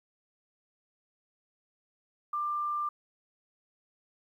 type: tone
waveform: sine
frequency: 1189 Hz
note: D6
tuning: 21 cents sharp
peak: -29 dBFS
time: 2.33-2.89 s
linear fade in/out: 5 ms
effects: 11-bit